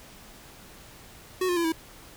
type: tone with pitch steps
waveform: square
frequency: 369.8 / 353.9 / 338.7 / 324.2 Hz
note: F#4 / F4 / E4 / E4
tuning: -1 / +23 / +47 / -29 cents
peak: -24 dBFS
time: 1.41-1.722 s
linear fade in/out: 5 ms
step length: 78 ms
effects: pink hiss -49 dBFS RMS until 2.16 s